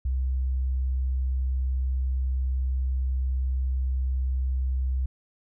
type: tone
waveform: sine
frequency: 64.7 Hz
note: C2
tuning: 19 cents flat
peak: -23 dBFS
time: 0.05-5.06 s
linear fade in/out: 5 ms
effects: none